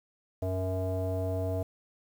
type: tone with low-pass filter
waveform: square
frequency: 93.2 Hz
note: F#2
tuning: 13 cents sharp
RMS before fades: -31 dBFS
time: 0.42-1.63 s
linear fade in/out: 5 ms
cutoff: 600 Hz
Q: 9.8
effects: 9-bit